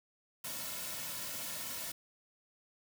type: noise with comb filter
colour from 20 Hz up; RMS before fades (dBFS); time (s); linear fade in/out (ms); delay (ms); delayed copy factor
white; -41; 0.44-1.92; 5; 2.5; -0.65
effects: none